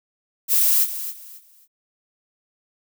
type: noise with echo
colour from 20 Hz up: violet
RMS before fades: -17 dBFS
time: 0.48-0.87 s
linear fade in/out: 50 ms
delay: 270 ms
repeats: 3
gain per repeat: -12 dB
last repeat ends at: 1.68 s
effects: none